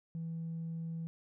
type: tone with tanh clipping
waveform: triangle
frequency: 164.5 Hz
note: E3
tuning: 3 cents flat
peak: -37 dBFS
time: 0.15-1.07 s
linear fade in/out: 0 ms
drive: 5 dB
effects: none